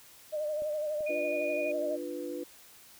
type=tone with vibrato; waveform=sine; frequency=606 Hz; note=D#5; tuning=46 cents flat; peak=-30 dBFS; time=0.32-1.97 s; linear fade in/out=20 ms; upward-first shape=sine; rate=12 Hz; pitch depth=43 cents each way
type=clicks; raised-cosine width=2 ms; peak=-37 dBFS; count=2; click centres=0.621 / 1.007 s
type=tone; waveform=sine; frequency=2454 Hz; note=D#7; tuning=25 cents flat; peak=-36 dBFS; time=1.06-1.72 s; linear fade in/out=10 ms
type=chord; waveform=sine; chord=B diminished; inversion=first; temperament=equal with one note detuned; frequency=295.5 / 349.2 / 493.9 Hz; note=D4 / F4 / B4; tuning=+11 / 0 / 0 cents; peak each=-39 dBFS; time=1.09-2.44 s; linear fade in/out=10 ms
effects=white hiss -55 dBFS RMS until 2.99 s